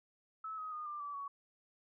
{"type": "tone with pitch steps", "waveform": "sine", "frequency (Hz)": [1300, 1262.3, 1225.6, 1190, 1155.5, 1122], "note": ["E6", "D#6", "D#6", "D6", "D6", "C#6"], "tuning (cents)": [-24, 25, -27, 22, -28, 21], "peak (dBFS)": -40, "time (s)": [0.44, 1.28], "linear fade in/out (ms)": 5, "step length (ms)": 140, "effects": []}